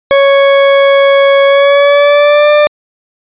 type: tone with pitch glide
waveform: 40% pulse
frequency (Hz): 554.4 to 594.2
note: C#5 to D5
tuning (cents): 0 to +20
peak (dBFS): -3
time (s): 0.11-2.67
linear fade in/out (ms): 0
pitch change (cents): +120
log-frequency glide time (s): 1.46-2.5
effects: resampled to 8000 Hz